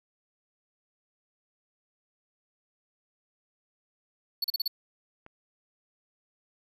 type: tone bursts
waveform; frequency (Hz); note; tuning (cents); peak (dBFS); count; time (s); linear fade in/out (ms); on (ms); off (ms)
square; 4435; C#8; 0; -26; 5; 4.42-4.679; 5; 23; 36
type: click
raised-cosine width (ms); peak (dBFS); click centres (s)
0.5; -33; 5.264
effects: none